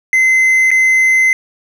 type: tone with dropouts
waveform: triangle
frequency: 2057 Hz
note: C7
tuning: 30 cents flat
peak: -6 dBFS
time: 0.13-1.33 s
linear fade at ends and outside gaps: 1 ms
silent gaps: 0.706-0.714 s
effects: none